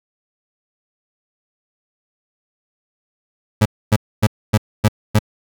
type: tone bursts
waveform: 30% pulse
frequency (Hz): 106.8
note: G#2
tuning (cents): +49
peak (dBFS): -7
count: 6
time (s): 3.61-5.192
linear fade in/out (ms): 10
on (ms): 47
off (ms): 260
effects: none